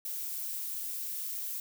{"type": "noise", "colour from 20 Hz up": "violet", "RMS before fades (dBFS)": -37, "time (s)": [0.05, 1.6], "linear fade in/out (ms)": 2, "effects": []}